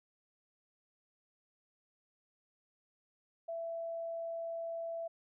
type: tone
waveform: sine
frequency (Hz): 666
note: E5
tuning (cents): +18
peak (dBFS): -37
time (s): 3.48-5.08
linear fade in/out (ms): 10
effects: none